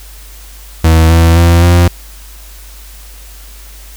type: tone with pitch steps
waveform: 40% pulse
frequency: 81 / 82.99 / 85.03 / 87.12 Hz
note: E2 / E2 / F2 / F2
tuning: -30 / +12 / -46 / -4 cents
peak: -3 dBFS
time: 0.84-1.88 s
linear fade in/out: 5 ms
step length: 260 ms
effects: added 50 Hz sine -31 dBFS peak until 3.96 s + white hiss -37 dBFS RMS until 3.96 s